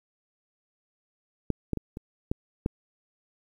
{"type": "clicks", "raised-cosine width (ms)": 3, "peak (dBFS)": [-12, -14, -18, -23, -14, -12], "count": 6, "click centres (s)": [1.503, 1.733, 1.773, 1.971, 2.315, 2.661], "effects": ["9-bit"]}